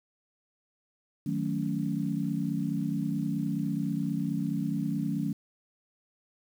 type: chord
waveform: sine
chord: D# half-diminished seventh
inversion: none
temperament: equal with one note detuned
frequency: 155.56 / 185 / 220 / 279.4 Hz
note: D#3 / F#3 / A3 / C#4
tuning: 0 / 0 / 0 / +14 cents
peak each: -33 dBFS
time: 1.26-5.33 s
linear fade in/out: 5 ms
effects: 9-bit